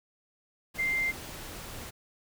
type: tone in noise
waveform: sine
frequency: 2093 Hz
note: C7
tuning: in tune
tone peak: -26 dBFS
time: 0.78-1.12 s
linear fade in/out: 20 ms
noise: pink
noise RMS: -42 dBFS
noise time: 0.74-1.91 s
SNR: +13 dB
effects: none